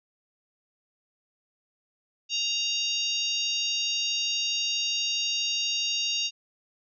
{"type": "harmonic tone", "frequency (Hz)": 932.3, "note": "A#5", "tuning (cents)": 0, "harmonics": [3, 4, 5, 6, 7], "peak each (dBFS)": [-29, -31, -33, -35, -36], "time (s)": [2.29, 6.31], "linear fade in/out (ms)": 50, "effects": []}